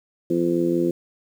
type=harmonic tone; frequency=85.6 Hz; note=F2; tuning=34 cents flat; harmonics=2 / 3 / 4 / 5 / 6; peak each=-27 / -26 / -20 / -32 / -29 dBFS; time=0.3-0.91 s; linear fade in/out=5 ms; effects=8-bit